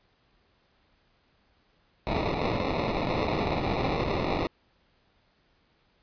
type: noise with sample-and-hold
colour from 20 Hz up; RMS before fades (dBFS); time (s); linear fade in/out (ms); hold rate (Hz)
white; -28; 2.07-4.47; 0; 1575
effects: pink hiss -67 dBFS RMS until 6.02 s + resampled to 11025 Hz